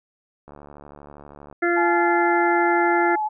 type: click train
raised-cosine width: 1 ms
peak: -28 dBFS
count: 77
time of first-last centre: 0.48-1.527 s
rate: 72.6 Hz
type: harmonic tone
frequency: 345.5 Hz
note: F4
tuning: 19 cents flat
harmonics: 1 / 2 / 4 / 5 / 6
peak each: -20 / -26 / -25 / -26 / -28 dBFS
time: 1.62-3.16 s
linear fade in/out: 10 ms
type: tone with vibrato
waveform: sine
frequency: 855 Hz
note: A5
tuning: 50 cents flat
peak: -21 dBFS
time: 1.76-3.29 s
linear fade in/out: 20 ms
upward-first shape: square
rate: 12 Hz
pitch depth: 11 cents each way
effects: none